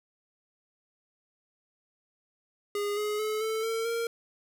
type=tone with pitch steps; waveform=square; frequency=410 / 420.1 / 430.4 / 441 / 451.8 / 462.9 Hz; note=G#4 / G#4 / A4 / A4 / A4 / A#4; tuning=-22 / +20 / -38 / +4 / +46 / -12 cents; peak=-29 dBFS; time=2.75-4.07 s; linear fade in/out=2 ms; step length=220 ms; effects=none